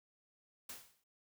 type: noise with exponential decay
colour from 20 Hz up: white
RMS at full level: -44 dBFS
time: 0.69-1.04 s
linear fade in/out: 5 ms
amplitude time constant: 74 ms
effects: noise-tail reverb RT60 0.3 s tail -26 dB re dry